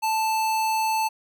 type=tone; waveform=square; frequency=880 Hz; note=A5; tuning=in tune; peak=-22 dBFS; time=0.02-1.09 s; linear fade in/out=20 ms; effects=none